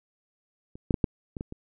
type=clicks; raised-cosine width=3 ms; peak=-30 / -10 / -11 / -9 / -22 / -20 / -25 dBFS; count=7; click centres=0.755 / 0.908 / 0.942 / 1.042 / 1.368 / 1.409 / 1.524 s; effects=none